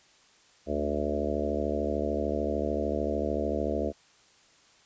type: harmonic tone with a mistuned harmonic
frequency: 73.42 Hz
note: D2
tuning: in tune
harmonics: 1 / 3 / 4 / 5 / 6 / 7 / 8 / 9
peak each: -35 / -35 / -35 / -35 / -35 / -35 / -35 / -35 dBFS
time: 0.66-3.93 s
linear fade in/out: 50 ms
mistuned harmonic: 3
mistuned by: -24 cents
effects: white hiss -60 dBFS RMS until 4.85 s + resampled to 16000 Hz